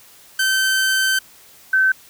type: tone pair in turn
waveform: sawtooth / sine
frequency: 1544 / 1537 Hz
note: G6 / G6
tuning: -27 / -35 cents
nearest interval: unison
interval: 8 cents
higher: first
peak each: -12 dBFS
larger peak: neither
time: 0.39-1.19 / 1.73-1.92 s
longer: first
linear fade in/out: 5 ms
effects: white hiss -47 dBFS RMS until 2.09 s